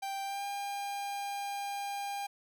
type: tone with pitch glide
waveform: 45% pulse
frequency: 786 to 803.4 Hz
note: G5 to G5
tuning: +4 to +42 cents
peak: -35 dBFS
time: 0.02-2.27 s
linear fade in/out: 10 ms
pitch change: +38 cents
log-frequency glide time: 0.23-0.45 s
effects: none